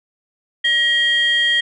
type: tone pair together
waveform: sine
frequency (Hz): 1900 / 3218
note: A#6 / G7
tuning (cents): +33 / +45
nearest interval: major sixth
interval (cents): 912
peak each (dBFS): -15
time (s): 0.64-1.61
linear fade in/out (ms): 10
effects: tanh soft clip ceiling -8 dBFS